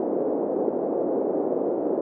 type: band-pass noise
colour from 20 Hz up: pink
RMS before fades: -25 dBFS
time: 0-2.01 s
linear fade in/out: 2 ms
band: 310 to 570 Hz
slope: 24 dB/octave
effects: none